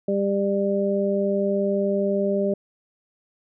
harmonic tone, 198.7 Hz, G3, 24 cents sharp, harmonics 1 / 2 / 3, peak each -24 / -24 / -24 dBFS, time 0.08-2.54 s, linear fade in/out 5 ms, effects none

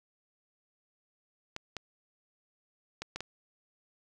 clicks, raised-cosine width 0.2 ms, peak -20 dBFS, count 5, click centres 1.564 / 1.767 / 3.02 / 3.16 / 3.206 s, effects none

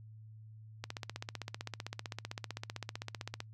click train, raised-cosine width 0.2 ms, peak -22 dBFS, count 41, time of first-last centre 0.84-3.404 s, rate 15.6 Hz, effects noise-tail reverb RT60 0.1 s tail -26 dB re dry + added 109 Hz sine -50 dBFS peak until 3.53 s

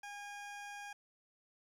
20% pulse tone, 815 Hz, G#5, 33 cents flat, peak -40 dBFS, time 0.03-0.93 s, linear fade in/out 5 ms, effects low-pass 9000 Hz 12 dB/octave + 11-bit

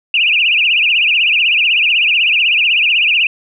sine tone with vibrato, 2637 Hz, E7, in tune, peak -9 dBFS, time 0.14-3.27 s, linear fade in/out 2 ms, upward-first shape triangle, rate 16 Hz, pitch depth 210 cents each way, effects none

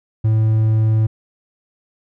triangle tone, 109.8 Hz, A2, 3 cents flat, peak -10 dBFS, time 0.24-1.07 s, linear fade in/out 10 ms, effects none

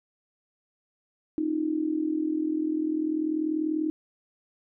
sine tone with amplitude modulation, 311.1 Hz, D#4, in tune, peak -21 dBFS, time 1.38-3.9 s, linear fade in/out 0 ms, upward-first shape sine, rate 40.3 Hz, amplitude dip 75%, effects none

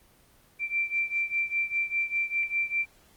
sine beating tone pair, 2349 / 2354 Hz, D7 / D7, 0 / +3 cents, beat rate 5 Hz, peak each -28 / -30 dBFS, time 0.59-2.86 s, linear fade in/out 50 ms, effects pink hiss -60 dBFS RMS until 3.16 s + Opus 24 kbps

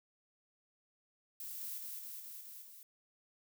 violet noise with echo, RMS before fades -45 dBFS, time 1.4-1.78 s, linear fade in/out 2 ms, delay 210 ms, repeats 5, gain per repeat -2 dB, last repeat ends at 2.83 s, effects none

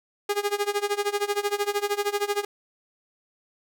sawtooth tone with tremolo, 409.1 Hz, G#4, 26 cents flat, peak -17 dBFS, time 0.29-2.45 s, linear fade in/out 5 ms, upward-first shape sine, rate 13 Hz, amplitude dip 90%, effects none

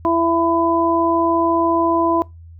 harmonic tone, 334.2 Hz, E4, 24 cents sharp, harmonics 1 / 2 / 3, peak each -17 / -20 / -18 dBFS, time 0.05-2.22 s, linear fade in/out 0 ms, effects noise-tail reverb RT60 0.2 s tail -23 dB re dry + added 83 Hz sine -37 dBFS peak until 2.59 s

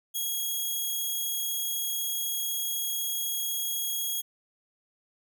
5% pulse tone, 3306 Hz, G#7, 9 cents flat, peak -20 dBFS, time 0.14-4.22 s, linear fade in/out 20 ms, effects none

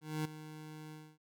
25% pulse tone with ADSR envelope, 154.5 Hz, D#3, 12 cents flat, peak -29 dBFS, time 0.01-1.18 s, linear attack 240 ms, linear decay 8 ms, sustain -14 dB, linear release 260 ms, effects none

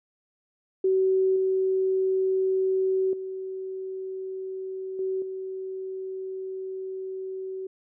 sine tone with level steps, 379 Hz, F#4, 42 cents sharp, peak -19 / -21 / -31 / -25 / -31 dBFS, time 0.84-7.67 s, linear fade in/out 5 ms, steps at 1.36 / 3.13 / 4.99 / 5.22 s, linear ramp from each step 2 ms, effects none

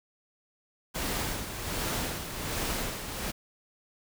pink noise with tremolo, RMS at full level -31 dBFS, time 0.94-3.32 s, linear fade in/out 20 ms, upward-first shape sine, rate 1.3 Hz, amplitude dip 55%, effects none

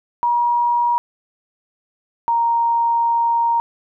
sine tone pair in turn, 955 / 932.6 Hz, A#5 / A#5, +42 / +1 cents, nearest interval unison, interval 41 cents, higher first, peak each -14 dBFS, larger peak neither, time 0.23-0.98 / 2.28-3.6 s, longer second, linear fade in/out 0 ms, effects none

